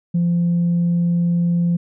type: tone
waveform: sine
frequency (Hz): 172.4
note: F3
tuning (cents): -22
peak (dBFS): -13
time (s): 0.14-1.77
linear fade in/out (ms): 10
effects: tanh soft clip ceiling -12 dBFS